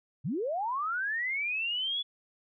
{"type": "linear sweep", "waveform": "sine", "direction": "up", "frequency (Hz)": [108.7, 3444], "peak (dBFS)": -29, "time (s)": [0.24, 2.03], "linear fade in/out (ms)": 20, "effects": []}